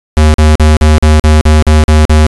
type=tone bursts; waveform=square; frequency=77 Hz; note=D#2; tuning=17 cents flat; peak=-3 dBFS; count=10; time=0.17-2.266 s; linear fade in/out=0 ms; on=170 ms; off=44 ms; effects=resampled to 24000 Hz